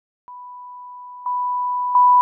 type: tone with level steps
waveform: sine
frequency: 989 Hz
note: B5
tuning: 2 cents sharp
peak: -34 / -19 / -9 dBFS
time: 0.28-2.21 s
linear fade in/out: 0 ms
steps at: 1.26 / 1.95 s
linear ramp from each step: 2 ms
effects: none